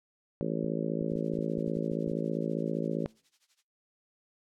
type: harmonic tone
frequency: 55.1 Hz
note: A1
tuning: 3 cents sharp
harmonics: 3 / 4 / 5 / 6 / 7 / 8 / 9 / 10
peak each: -35 / -36 / -37 / -38 / -38 / -39 / -40 / -40 dBFS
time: 0.41-3.06 s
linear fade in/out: 0 ms
type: clicks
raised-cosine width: 3 ms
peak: -31 dBFS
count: 12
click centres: 0.643 / 1.016 / 1.12 / 1.159 / 1.339 / 1.388 / 1.582 / 1.677 / 1.767 / 1.916 / 2.074 / 2.115 s
type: noise with tremolo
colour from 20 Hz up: violet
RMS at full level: -49 dBFS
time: 1.08-3.64 s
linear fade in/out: 50 ms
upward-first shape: sine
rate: 12 Hz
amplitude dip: 90%
effects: noise-tail reverb RT60 0.4 s tail -25 dB re dry + low-pass 4000 Hz 12 dB/octave